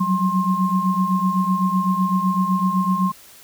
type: tone cluster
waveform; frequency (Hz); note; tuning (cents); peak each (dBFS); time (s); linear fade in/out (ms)
sine; 182.9 / 190.8 / 1063; F#3 / G3 / C6; -20 / -47 / +27; -21; 0-3.12; 10
effects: white hiss -46 dBFS RMS until 3.43 s